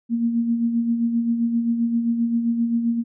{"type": "tone with tremolo", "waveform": "sine", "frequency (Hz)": 233.1, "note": "A#3", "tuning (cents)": 0, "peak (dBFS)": -16, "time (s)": [0.09, 3.04], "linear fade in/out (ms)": 50, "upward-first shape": "sine", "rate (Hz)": 7.6, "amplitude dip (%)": 50, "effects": []}